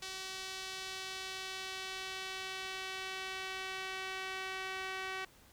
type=tone with band-pass filter sweep; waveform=sawtooth; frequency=379.1 Hz; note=F#4; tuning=42 cents sharp; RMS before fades=-42 dBFS; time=0.02-5.25 s; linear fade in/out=5 ms; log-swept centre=4500 to 2100 Hz; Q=1.1; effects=pink hiss -62 dBFS RMS until 5.52 s